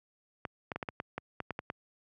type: clicks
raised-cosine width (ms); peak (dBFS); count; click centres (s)
0.5; -20; 11; 0.452 / 0.718 / 0.76 / 0.828 / 0.888 / 1.001 / 1.18 / 1.403 / 1.507 / 1.591 / 1.701
effects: high-pass 80 Hz 12 dB/octave